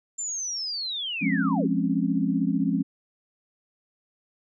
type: linear sweep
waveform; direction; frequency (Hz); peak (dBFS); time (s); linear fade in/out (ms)
sine; down; 7310 to 299.2; -28; 0.18-1.67; 10
type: chord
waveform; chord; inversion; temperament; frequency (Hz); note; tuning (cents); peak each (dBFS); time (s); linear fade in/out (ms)
sine; Db major seventh; first; equal; 174.61 / 207.7 / 261.6 / 277.2; F3 / Ab3 / C4 / Db4; 0 / 0 / 0 / 0; -27; 1.21-2.83; 20
effects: none